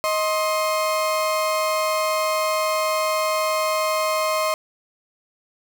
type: tone pair together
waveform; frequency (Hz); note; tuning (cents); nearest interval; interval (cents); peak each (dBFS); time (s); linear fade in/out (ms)
35% pulse; 628 / 1057.4; D#5 / C6; +16 / +18; major sixth; 902; -20 / -22; 0.04-4.54; 0
effects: none